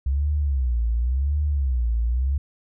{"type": "tone with vibrato", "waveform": "sine", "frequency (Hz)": 65, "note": "C2", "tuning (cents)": -11, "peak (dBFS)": -19, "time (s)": [0.06, 2.38], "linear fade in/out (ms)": 5, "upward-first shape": "sine", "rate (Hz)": 0.92, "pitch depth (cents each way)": 230, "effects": []}